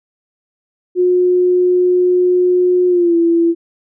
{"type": "tone with pitch glide", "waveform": "sine", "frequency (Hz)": [360.8, 336.6], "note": ["F#4", "E4"], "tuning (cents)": [-44, 36], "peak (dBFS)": -9, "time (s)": [0.95, 3.55], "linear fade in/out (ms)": 50, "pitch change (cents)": -120, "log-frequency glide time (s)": [2.88, 3.16], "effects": []}